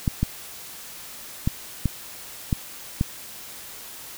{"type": "clicks", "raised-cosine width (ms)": 5, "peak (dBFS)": -8, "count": 6, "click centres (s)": [0.078, 0.23, 1.475, 1.857, 2.528, 3.011], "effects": ["white hiss -40 dBFS RMS until 4.17 s"]}